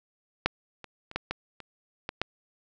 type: clicks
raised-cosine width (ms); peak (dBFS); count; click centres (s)
0.3; -6 / -25 / -27 / -12 / -14 / -27 / -16 / -10; 8; 0.46 / 0.843 / 1.114 / 1.16 / 1.31 / 1.603 / 2.091 / 2.216
effects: resampled to 16000 Hz + 8-bit